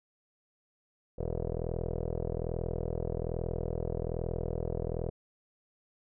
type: tone with low-pass filter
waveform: 15% pulse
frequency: 41.2 Hz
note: E1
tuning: in tune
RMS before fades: -34 dBFS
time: 1.18-5.1 s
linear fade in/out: 10 ms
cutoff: 530 Hz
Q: 7.5
effects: none